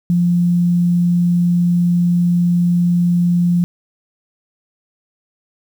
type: tone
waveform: sine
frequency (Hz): 174.61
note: F3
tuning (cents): 0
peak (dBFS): -11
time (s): 0.1-3.64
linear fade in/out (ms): 0
effects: 7-bit